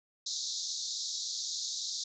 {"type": "band-pass noise", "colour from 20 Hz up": "pink", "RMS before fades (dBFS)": -37, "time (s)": [0.26, 2.04], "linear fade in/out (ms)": 5, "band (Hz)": [3700, 7000], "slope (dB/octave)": 96, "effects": []}